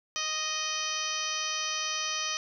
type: harmonic tone with a mistuned harmonic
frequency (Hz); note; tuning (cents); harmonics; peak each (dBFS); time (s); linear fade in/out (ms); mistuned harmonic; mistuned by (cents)
622.3; D#5; 0; 1 / 2 / 3 / 4 / 5 / 6 / 7 / 8 / 9 / 10; -47 / -37 / -40 / -38 / -36 / -43 / -41 / -40 / -40 / -36; 0.16-2.37; 0; 10; -61
effects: none